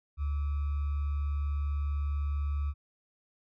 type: tone with sample-and-hold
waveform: sine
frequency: 72.2 Hz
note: D2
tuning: 29 cents flat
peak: -28 dBFS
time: 0.17-2.74 s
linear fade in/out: 50 ms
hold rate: 1225 Hz
effects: low-pass 2000 Hz 12 dB/octave